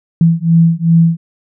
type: beating tone pair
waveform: sine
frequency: 164.81 / 167.41 Hz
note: E3 / E3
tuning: 0 / +27 cents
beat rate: 2.6 Hz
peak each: -10 dBFS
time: 0.21-1.17 s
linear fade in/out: 2 ms
effects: none